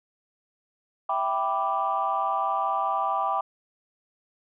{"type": "chord", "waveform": "sine", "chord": "E minor seventh", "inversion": "none", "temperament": "equal", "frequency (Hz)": [659.3, 784, 987.8, 1174.7], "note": ["E5", "G5", "B5", "D6"], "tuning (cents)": [0, 0, 0, 0], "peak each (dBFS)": [-32, -27, -29, -27], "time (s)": [1.09, 3.41], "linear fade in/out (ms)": 5, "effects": ["tanh soft clip ceiling -14 dBFS"]}